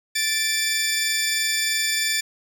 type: tone pair together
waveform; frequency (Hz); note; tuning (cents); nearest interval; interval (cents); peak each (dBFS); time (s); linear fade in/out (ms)
15% pulse; 1760 / 2339; A6 / D7; 0 / -8; perfect fourth; 492; -17; 0.15-2.21; 10
effects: none